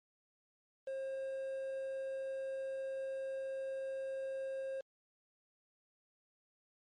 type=tone with quantisation; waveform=triangle; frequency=535 Hz; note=C5; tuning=38 cents sharp; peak=-36 dBFS; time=0.87-4.81 s; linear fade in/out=5 ms; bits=9; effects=low-pass 4000 Hz 12 dB/octave + MP3 48 kbps